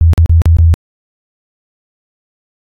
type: tone with dropouts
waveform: sine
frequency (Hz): 82.41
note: E2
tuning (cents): 0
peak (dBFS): -3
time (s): 0.01-0.74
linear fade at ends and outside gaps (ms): 0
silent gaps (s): 0.134-0.178 / 0.26-0.295 / 0.418-0.457 / 0.568-0.586
effects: AAC 48 kbps